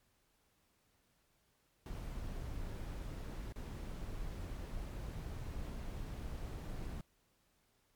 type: noise with dropouts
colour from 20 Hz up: brown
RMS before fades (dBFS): -43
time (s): 1.86-7.01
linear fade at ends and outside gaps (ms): 1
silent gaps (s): 3.524-3.559
effects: pink hiss -75 dBFS RMS until 7.95 s + MP3 96 kbps